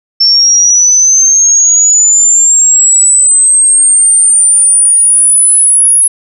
sine linear sweep, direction up, 5390 to 10548 Hz, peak -3 dBFS, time 0.2-6.08 s, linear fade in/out 10 ms, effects none

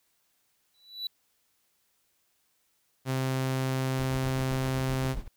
triangle tone with exponential growth, 3951 Hz, B7, in tune, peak -27 dBFS, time 0.74-1.07 s, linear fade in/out 2 ms, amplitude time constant 71 ms
sawtooth tone, 131.4 Hz, C3, 8 cents sharp, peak -23 dBFS, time 3.05-5.16 s, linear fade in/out 50 ms
brown noise with tremolo, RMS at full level -36 dBFS, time 3.98-5.28 s, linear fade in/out 2 ms, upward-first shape sine, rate 7.7 Hz, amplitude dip 80%
effects white hiss -72 dBFS RMS until 5.36 s

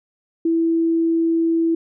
sine tone, 330 Hz, E4, 2 cents sharp, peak -15 dBFS, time 0.45-1.75 s, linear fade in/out 5 ms, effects none

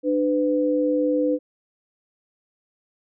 sine tone pair together, 298.7 / 502.4 Hz, D4 / B4, +29 / +30 cents, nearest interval major sixth, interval 901 cents, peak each -21 dBFS, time 0.03-1.39 s, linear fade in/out 50 ms, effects none

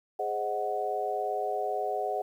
sine chord, Ab dominant seventh, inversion none, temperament equal, 415.3 / 523.3 / 622.3 / 740 Hz, Ab4 / C5 / Eb5 / Gb5, 0 / 0 / 0 / 0 cents, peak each -34 / -37 / -35 / -31 dBFS, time 0.19-2.22 s, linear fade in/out 5 ms, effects 10-bit

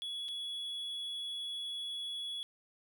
triangle tone with dropouts, 3377 Hz, G#7, 28 cents sharp, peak -36 dBFS, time 0.02-2.43 s, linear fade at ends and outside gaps 0 ms, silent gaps 0.283-0.287 s, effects none

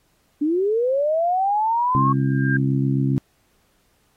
sine linear sweep, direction up, 283.8 to 1108.7 Hz, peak -17 dBFS, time 0.41-2.13 s, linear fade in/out 10 ms
harmonic tone, 67.6 Hz, C#2, 43 cents flat, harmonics 2 / 3 / 4 / 5, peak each -19 / -26 / -23 / -30 dBFS, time 1.95-3.18 s, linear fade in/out 0 ms
sine tone with exponential growth, 1599 Hz, G6, 34 cents sharp, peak -19 dBFS, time 1.97-2.57 s, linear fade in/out 5 ms, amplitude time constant 130 ms
effects pink hiss -64 dBFS RMS until 4.16 s + AAC 48 kbps

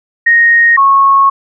sine tone pair in turn, 1864.7 / 1097.6 Hz, A#6 / C#6, 0 / -17 cents, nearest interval major sixth, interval 917 cents, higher first, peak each -4 dBFS, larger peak neither, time 0.26-0.77 / 0.77-1.3 s, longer second, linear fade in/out 10 ms, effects none

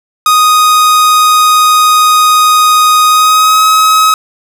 45% pulse tone with pitch glide, 1244.5 to 1273.6 Hz, D#6 to D#6, 0 to +40 cents, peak -4 dBFS, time 0.26-4.14 s, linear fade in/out 2 ms, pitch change +40 cents, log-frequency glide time 3.07-3.64 s, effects none

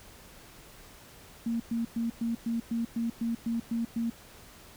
sine tone bursts, 231.1 Hz, A#3, 15 cents flat, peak -27 dBFS, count 11, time 1.46-4.1 s, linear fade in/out 5 ms, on 140 ms, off 110 ms, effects pink hiss -52 dBFS RMS until 4.76 s

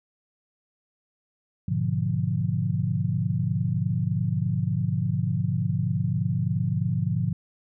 sine chord, G# diminished seventh, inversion none, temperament equal with one note detuned, 103.83 / 123.47 / 146.83 / 175.22 Hz, G#2 / B2 / D3 / F3, 0 / 0 / 0 / +6 cents, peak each -28 dBFS, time 1.68-7.33 s, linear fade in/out 5 ms, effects none

